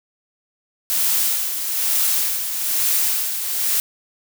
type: noise with tremolo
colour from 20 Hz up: blue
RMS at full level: -18 dBFS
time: 0.9-3.8 s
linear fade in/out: 0 ms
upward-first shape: sine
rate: 1.1 Hz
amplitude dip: 55%
effects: none